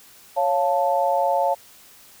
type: chord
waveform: sine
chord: Db augmented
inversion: none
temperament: equal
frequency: 554.4 / 698.5 / 880 Hz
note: Db5 / F5 / A5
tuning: 0 / 0 / 0 cents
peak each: -22 dBFS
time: 0.36-1.55 s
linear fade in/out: 20 ms
effects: white hiss -49 dBFS RMS until 2.2 s